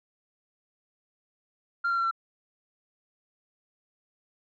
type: tone with pitch steps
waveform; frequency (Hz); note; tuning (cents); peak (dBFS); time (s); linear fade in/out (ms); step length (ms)
sine; 1388 / 1374.4 / 1361 / 1347.7; F6 / F6 / F6 / E6; -11 / -28 / -45 / +38; -22; 1.84-2.112; 10; 68
effects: tanh soft clip ceiling -22 dBFS